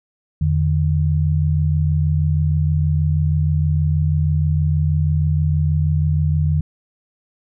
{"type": "tone pair together", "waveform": "sine", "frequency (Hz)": [84.8, 151.1], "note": ["E2", "D3"], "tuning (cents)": [50, 50], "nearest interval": "minor seventh", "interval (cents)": 1000, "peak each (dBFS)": -17, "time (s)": [0.41, 6.61], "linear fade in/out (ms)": 5, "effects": []}